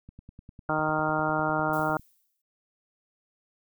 click train, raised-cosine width 5 ms, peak -33 dBFS, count 20, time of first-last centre 0.09-1.996 s, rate 9.97 Hz
harmonic tone, 155 Hz, D#3, 6 cents flat, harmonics 1 / 2 / 3 / 4 / 5 / 6 / 7 / 8 / 9, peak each -34 / -32 / -37 / -31 / -31 / -33 / -37 / -34 / -31 dBFS, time 0.69-1.97 s, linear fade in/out 2 ms
violet noise with exponential decay, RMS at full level -42 dBFS, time 1.73-2.42 s, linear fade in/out 5 ms, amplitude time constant 150 ms
effects none

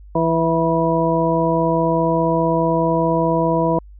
harmonic tone with a mistuned harmonic, 164.81 Hz, E3, in tune, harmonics 1 / 2 / 3 / 4 / 6, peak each -21 / -21 / -21 / -21 / -21 dBFS, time 0.15-3.79 s, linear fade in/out 5 ms, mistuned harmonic 6, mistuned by -25 cents, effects added 50 Hz sine -38 dBFS peak until 3.99 s

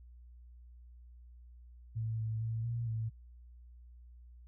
sine tone with pitch steps, 112 / 110.8 / 112.9 / 117.5 / 112.1 Hz, A2 / A2 / A2 / A#2 / A2, +31 / +13 / +45 / +14 / +33 cents, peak -33 dBFS, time 1.95-3.1 s, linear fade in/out 20 ms, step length 230 ms, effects added 60 Hz sine -52 dBFS peak until 4.47 s

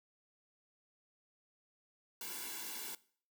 white noise with comb filter, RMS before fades -44 dBFS, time 2.21-2.95 s, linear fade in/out 2 ms, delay 1.6 ms, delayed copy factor -0.9, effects noise-tail reverb RT60 0.5 s tail -20 dB re dry + high-pass 200 Hz 12 dB/octave

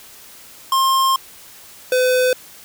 square tone pair in turn, 1063 / 506.2 Hz, C6 / B4, +27 / +43 cents, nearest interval octave + minor second, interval 1284 cents, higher first, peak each -14 / -14 dBFS, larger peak neither, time 0.72-1.16 / 1.92-2.33 s, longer first, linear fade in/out 2 ms, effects white hiss -42 dBFS RMS until 2.64 s

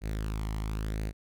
sawtooth tone with flanger, 53.2 Hz, G#1, 42 cents sharp, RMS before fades -33 dBFS, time 0.01-1.13 s, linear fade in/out 50 ms, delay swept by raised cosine 0.46 to 0.98 ms, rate 0.96 Hz, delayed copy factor +0.55, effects none

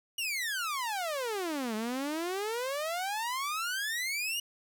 sawtooth exponential two-way sweep, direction down then up, 2924 to 211.2 to 2924 Hz, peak -28 dBFS, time 0.18-4.4 s, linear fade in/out 5 ms, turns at 1.75 s, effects 10-bit

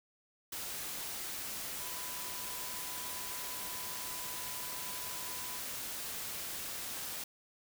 sine tone in noise, 997 Hz, B5, 16 cents sharp, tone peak -50 dBFS, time 1.8-5.61 s, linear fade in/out 5 ms, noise white, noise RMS -41 dBFS, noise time 0.52-7.24 s, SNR -12 dB, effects none

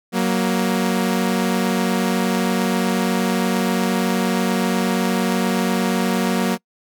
sawtooth tone pair together, 186.36 / 234.8 Hz, F#3 / A#3, +13 / +13 cents, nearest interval major third, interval 400 cents, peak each -16 / -16 dBFS, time 0.12-6.58 s, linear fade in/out 50 ms, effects noise-tail reverb RT60 0.1 s tail -25 dB re dry

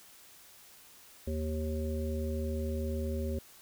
harmonic tone, 77.78 Hz, D#2, in tune, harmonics 1 / 3 / 5 / 7, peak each -33 / -38 / -40 / -41 dBFS, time 1.27-3.39 s, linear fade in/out 5 ms, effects white hiss -56 dBFS RMS until 3.61 s

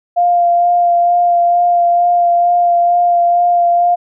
sine tone with vibrato, 698 Hz, F5, 1 cent flat, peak -8 dBFS, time 0.16-3.96 s, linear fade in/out 20 ms, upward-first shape sine, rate 2.2 Hz, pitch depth 14 cents each way, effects none

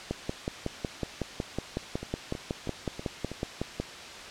two click trains, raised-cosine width 2 ms, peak -16 / -23 dBFS, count 21 / 5, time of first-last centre 0.11-3.8 / 2.03-3.316 s, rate 5.42 / 3.11 Hz, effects white hiss -42 dBFS RMS until 4.3 s + low-pass 5000 Hz 12 dB/octave

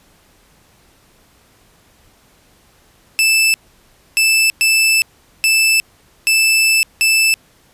sawtooth tone bursts at uneven times, 2637 Hz, E7, in tune, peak -7 dBFS, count 6, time 3.19-3.54 / 4.17-4.5 / 4.61-5.02 / 5.44-5.8 / 6.27-6.83 / 7.01-7.34 s, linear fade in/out 0 ms, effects pink hiss -52 dBFS RMS until 7.73 s + resampled to 32000 Hz

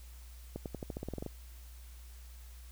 accelerating click train, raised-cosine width 2 ms, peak -25 dBFS, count 12, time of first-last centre 0.56-1.263 s, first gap 98 ms, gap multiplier 0.91, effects added 60 Hz sine -48 dBFS peak until 2.71 s + white hiss -60 dBFS RMS until 2.71 s

